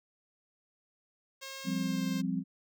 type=tone with pitch glide; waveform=5% pulse; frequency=538 to 528.1 Hz; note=C5 to C5; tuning=+48 to +16 cents; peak=-30 dBFS; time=1.41-2.22 s; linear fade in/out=20 ms; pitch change=-32 cents; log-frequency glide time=1.69-2.02 s
type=chord; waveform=sine; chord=F suspended second; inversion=none; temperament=equal with one note detuned; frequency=174.61 / 197.59 / 261.6 Hz; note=F3 / G3 / C4; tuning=0 / +14 / 0 cents; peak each=-34 dBFS; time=1.64-2.44 s; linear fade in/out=50 ms
effects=none